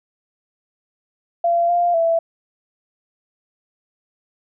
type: tone with pitch steps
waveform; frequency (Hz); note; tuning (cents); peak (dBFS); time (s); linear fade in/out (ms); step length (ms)
sine; 685 / 698 / 664; F5 / F5 / E5; -34 / -1 / +12; -14; 1.44-2.19; 5; 250
effects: none